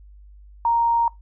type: tone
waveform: sine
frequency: 932.3 Hz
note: A#5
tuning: in tune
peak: -16 dBFS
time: 0.65-1.08 s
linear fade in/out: 2 ms
effects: noise-tail reverb RT60 0.2 s tail -23 dB re dry + added 50 Hz sine -43 dBFS peak until 1.21 s